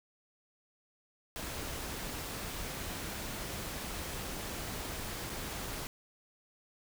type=noise with dropouts; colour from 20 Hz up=pink; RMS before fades=-40 dBFS; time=1.36-5.87 s; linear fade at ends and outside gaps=0 ms; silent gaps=5.295-5.299 s; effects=none